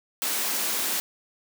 white high-pass noise, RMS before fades -27 dBFS, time 0.22-1 s, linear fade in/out 0 ms, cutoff 180 Hz, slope 96 dB/octave, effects none

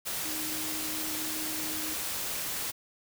sine tone in noise, 311.1 Hz, D#4, in tune, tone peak -40 dBFS, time 0.24-1.95 s, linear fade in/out 20 ms, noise white, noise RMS -34 dBFS, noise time 0.05-2.72 s, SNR -9 dB, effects none

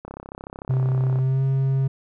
click train, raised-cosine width 1 ms, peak -21 dBFS, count 39, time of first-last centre 0.05-1.188 s, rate 33.4 Hz
triangle tone with pitch glide, 130.1 to 134.45 Hz, C3 to C3, -9 to +47 cents, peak -16 dBFS, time 0.69-1.88 s, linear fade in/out 10 ms, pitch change +56 cents, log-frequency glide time 1.18-1.43 s
effects none

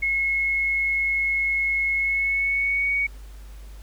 sine tone with pitch glide, 2175 to 2240 Hz, C#7 to C#7, -33 to +18 cents, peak -20 dBFS, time 0.02-3.07 s, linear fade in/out 10 ms, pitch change +51 cents, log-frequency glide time 1.95-2.93 s, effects added 50 Hz sine -38 dBFS peak until 3.82 s + pink hiss -53 dBFS RMS until 3.82 s

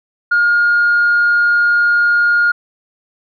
sine tone, 1422 Hz, F6, 31 cents sharp, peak -8 dBFS, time 0.31-2.52 s, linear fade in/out 10 ms, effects tanh soft clip ceiling -6 dBFS

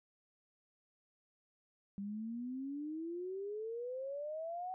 sine exponential sweep, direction up, 196 to 755 Hz, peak -39 dBFS, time 1.98-4.74 s, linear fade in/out 0 ms, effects none

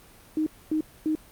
sine tone bursts, 311.1 Hz, D#4, in tune, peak -22 dBFS, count 3, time 0.37-1.152 s, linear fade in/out 2 ms, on 94 ms, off 250 ms, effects pink hiss -52 dBFS RMS until 1.31 s + Opus 32 kbps

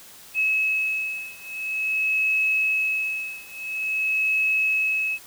sine beating tone pair, 2577 / 2577.48 Hz, E7 / E7, -40 / -40 cents, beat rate 0.48 Hz, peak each -25 / -24 dBFS, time 0.34-5.19 s, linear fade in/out 50 ms, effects white hiss -46 dBFS RMS until 5.26 s

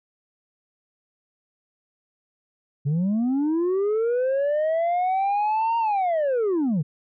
sine linear two-way sweep, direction up then down, 135 to 932.3 to 135 Hz, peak -17 dBFS, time 2.85-6.83 s, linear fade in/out 20 ms, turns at 5.78 s, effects tanh soft clip ceiling -19 dBFS

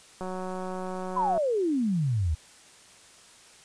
click train, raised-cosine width 1 ms, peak -22 dBFS, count 217, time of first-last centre 0.21-1.378 s, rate 185 Hz
sine exponential sweep, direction down, 1046.5 to 72.6 Hz, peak -23 dBFS, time 1.16-2.35 s, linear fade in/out 10 ms
effects white hiss -53 dBFS RMS until 3.64 s + resampled to 22050 Hz

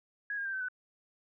sine tone with pitch steps, 1661.2 / 1618.6 / 1577 / 1536.6 / 1497.2 Hz, G#6 / G#6 / G6 / G6 / F#6, 0 / -45 / +10 / -35 / +20 cents, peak -33 dBFS, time 0.3-0.685 s, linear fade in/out 2 ms, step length 77 ms, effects none

